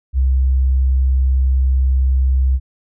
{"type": "tone", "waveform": "sine", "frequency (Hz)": 65.41, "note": "C2", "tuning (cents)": 0, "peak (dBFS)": -11, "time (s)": [0.13, 2.6], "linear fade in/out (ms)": 50, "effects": []}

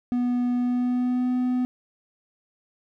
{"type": "tone with pitch glide", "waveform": "triangle", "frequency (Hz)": [245.3, 250.7], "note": ["B3", "B3"], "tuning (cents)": [-12, 26], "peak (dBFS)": -19, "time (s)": [0.12, 1.65], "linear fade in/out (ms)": 0, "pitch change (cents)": 38, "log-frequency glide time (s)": [0.56, 1.34], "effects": []}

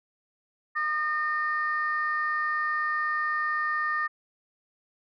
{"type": "tone pair together", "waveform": "sine", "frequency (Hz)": [1218.6, 1824], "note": ["D#6", "A#6"], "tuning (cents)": [-36, -38], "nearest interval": "perfect fifth", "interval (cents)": 698, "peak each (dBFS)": [-27, -27], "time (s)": [0.75, 4.08], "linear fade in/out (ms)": 20, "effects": ["tanh soft clip ceiling -18 dBFS"]}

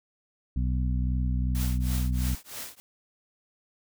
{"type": "harmonic tone", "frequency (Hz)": 62.6, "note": "B1", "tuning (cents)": 24, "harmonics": [1, 2, 3, 4], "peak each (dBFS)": [-25, -31, -35, -37], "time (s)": [0.56, 2.35], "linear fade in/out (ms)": 5}
{"type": "noise with tremolo", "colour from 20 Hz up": "white", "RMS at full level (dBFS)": -36, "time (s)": [1.55, 2.8], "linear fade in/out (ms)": 0, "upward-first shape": "triangle", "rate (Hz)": 3.1, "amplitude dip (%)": 100}
{"effects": []}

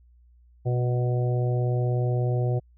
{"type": "harmonic tone with a mistuned harmonic", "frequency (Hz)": 123.47, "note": "B2", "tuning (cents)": 0, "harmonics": [1, 3, 4, 5, 6], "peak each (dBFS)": [-22, -32, -34, -36, -38], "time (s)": [0.65, 2.6], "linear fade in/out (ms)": 20, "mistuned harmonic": 3, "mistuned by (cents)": -18, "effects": ["added 60 Hz sine -53 dBFS peak until 2.77 s"]}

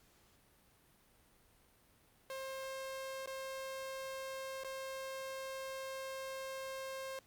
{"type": "tone with dropouts", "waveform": "sawtooth", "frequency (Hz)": 532, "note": "C5", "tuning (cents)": 29, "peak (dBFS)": -38, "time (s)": [2.3, 7.19], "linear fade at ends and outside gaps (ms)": 1, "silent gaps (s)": [[3.26, 3.274], [4.636, 4.646]], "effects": ["pink hiss -68 dBFS RMS until 7.26 s", "Opus 48 kbps"]}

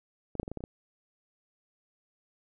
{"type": "clicks", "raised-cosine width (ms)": 2, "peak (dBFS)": [-26, -13, -23, -24, -24, -23, -30, -22], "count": 8, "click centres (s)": [0.353, 0.398, 0.431, 0.479, 0.516, 0.573, 0.606, 0.639], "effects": []}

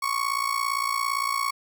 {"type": "tone with amplitude modulation", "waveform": "35% pulse", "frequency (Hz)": 1108.7, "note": "C#6", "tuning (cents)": 0, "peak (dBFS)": -19, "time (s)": [0.02, 1.51], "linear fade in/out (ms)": 10, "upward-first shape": "sine", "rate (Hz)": 57.6, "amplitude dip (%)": 80, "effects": []}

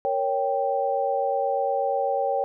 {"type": "chord", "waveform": "sine", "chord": "G diminished", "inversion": "first", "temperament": "equal", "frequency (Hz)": [466.2, 554.4, 784], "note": ["Bb4", "Db5", "G5"], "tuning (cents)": [0, 0, 0], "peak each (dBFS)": [-29, -25, -25], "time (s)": [0.05, 2.44], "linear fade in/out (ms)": 0, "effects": []}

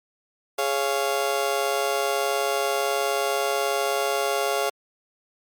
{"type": "chord", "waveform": "30% pulse", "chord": "Db major", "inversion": "second", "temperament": "just", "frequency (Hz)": [415.8, 554.4, 693], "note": ["Ab4", "Db5", "F5"], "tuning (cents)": [2, 0, -14], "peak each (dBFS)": -24, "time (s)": [0.58, 4.7], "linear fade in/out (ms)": 10, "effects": ["MP3 96 kbps"]}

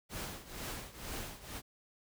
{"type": "noise with tremolo", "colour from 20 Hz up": "pink", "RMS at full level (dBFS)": -40, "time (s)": [0.09, 1.62], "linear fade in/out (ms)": 50, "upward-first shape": "triangle", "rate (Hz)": 2.1, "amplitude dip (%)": 85, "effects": []}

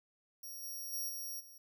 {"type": "tone with level steps", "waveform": "5% pulse", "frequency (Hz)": 5640, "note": "F8", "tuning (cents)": 16, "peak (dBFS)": [-39, -36, -31, -35, -48], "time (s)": [0.43, 1.58], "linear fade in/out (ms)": 5, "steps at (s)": [0.62, 0.92, 1.08, 1.39], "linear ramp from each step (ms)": 20, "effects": []}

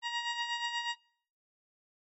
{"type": "tone with tremolo", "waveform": "15% pulse", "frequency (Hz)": 946, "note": "A#5", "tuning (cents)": 25, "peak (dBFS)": -24, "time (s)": [0.02, 0.96], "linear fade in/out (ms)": 50, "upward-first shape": "sine", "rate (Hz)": 8.3, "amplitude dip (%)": 55, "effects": ["noise-tail reverb RT60 0.6 s tail -25 dB re dry", "MP3 32 kbps"]}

